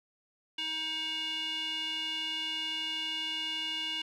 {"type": "tone with band-pass filter", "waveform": "square", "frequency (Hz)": 316.6, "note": "D#4", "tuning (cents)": 30, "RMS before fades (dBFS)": -35, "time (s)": [0.58, 4.02], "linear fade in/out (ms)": 5, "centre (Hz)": 3000, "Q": 6.5, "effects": []}